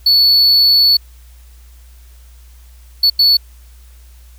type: tone bursts at uneven times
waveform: triangle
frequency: 4435 Hz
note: C#8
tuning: in tune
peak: -6 dBFS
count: 3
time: 0.06-0.97 / 3.03-3.1 / 3.19-3.37 s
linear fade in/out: 5 ms
effects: added 60 Hz sine -38 dBFS peak until 4.38 s + white hiss -51 dBFS RMS until 4.38 s